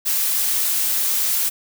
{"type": "noise", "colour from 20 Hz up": "blue", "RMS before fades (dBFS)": -20, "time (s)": [0.05, 1.5], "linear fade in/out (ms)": 20, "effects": []}